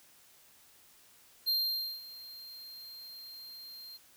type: tone with ADSR envelope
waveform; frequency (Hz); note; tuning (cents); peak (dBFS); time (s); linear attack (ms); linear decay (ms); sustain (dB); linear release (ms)
square; 4186; C8; 0; -27; 1.46-3.98; 25; 520; -19; 21
effects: white hiss -61 dBFS RMS until 4.16 s